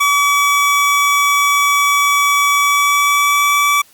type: tone with pitch glide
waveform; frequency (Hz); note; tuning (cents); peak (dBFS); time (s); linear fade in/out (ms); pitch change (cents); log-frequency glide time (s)
25% pulse; 1142 to 1151.3; D6 to D6; -49 to -35; -7; 0-3.82; 10; +14; 2.57-3.58
effects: white hiss -48 dBFS RMS until 3.93 s + Opus 48 kbps